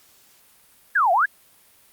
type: exponential two-way sweep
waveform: sine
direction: down then up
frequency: 1760 to 659.3 to 1760 Hz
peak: -15 dBFS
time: 0.95-1.26 s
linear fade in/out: 10 ms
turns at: 1.12 s
effects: white hiss -55 dBFS RMS until 1.92 s + Opus 48 kbps